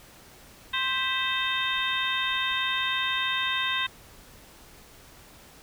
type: harmonic tone with a mistuned harmonic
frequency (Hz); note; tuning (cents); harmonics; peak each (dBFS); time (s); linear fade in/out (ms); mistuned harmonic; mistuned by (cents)
523.3; C5; 0; 2 / 3 / 4 / 5 / 6 / 7; -32 / -32 / -33 / -32 / -34 / -30; 0.73-3.87; 10; 4; -99
effects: pink hiss -51 dBFS RMS until 5.62 s